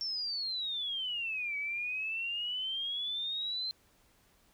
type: exponential two-way sweep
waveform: sine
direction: down then up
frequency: 5470 to 2264 to 4142 Hz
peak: -33 dBFS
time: 0.01-3.71 s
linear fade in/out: 0 ms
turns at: 1.57 s
effects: pink hiss -67 dBFS RMS until 4.53 s